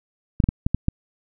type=clicks; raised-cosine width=5 ms; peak=-6 dBFS; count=6; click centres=0.402 / 0.44 / 0.489 / 0.665 / 0.746 / 0.884 s; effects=none